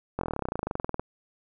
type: slowing click train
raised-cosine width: 1 ms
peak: -15 dBFS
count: 24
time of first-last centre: 0.19-0.996 s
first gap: 22 ms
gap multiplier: 1.04
effects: none